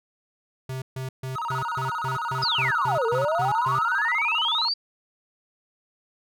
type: tone bursts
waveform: square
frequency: 130.81 Hz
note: C3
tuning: in tune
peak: -30 dBFS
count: 12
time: 0.69-3.79 s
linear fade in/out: 5 ms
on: 130 ms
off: 140 ms
type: tone with vibrato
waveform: triangle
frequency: 1091 Hz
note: C#6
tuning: 28 cents flat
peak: -25 dBFS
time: 1.35-4.69 s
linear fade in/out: 10 ms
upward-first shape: square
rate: 15 Hz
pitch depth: 270 cents each way
type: tone with tremolo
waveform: triangle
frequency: 1445 Hz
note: F#6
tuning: 41 cents flat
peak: -32 dBFS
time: 1.5-4.12 s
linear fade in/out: 2 ms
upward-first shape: square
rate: 5.4 Hz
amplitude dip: 25%
type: exponential two-way sweep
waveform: sine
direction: down then up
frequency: 5200 to 440 to 4769 Hz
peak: -22 dBFS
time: 2.42-4.74 s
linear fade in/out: 10 ms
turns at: 3.06 s
effects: none